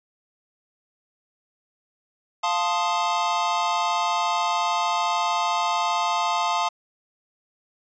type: chord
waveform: square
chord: F dominant seventh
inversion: none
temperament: equal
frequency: 698.5 / 880 / 1046.5 / 1244.5 Hz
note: F5 / A5 / C6 / Eb6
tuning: 0 / 0 / 0 / 0 cents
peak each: -28 / -26 / -28 / -29 dBFS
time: 2.43-6.69 s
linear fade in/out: 10 ms
effects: resampled to 16000 Hz